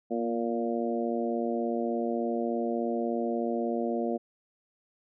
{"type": "harmonic tone with a mistuned harmonic", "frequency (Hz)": 116.54, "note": "A#2", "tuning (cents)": 0, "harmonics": [2, 3, 4, 5, 6], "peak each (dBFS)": [-31, -33, -34, -35, -36], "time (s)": [0.1, 4.18], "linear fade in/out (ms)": 20, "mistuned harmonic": 2, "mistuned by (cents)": 22, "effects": []}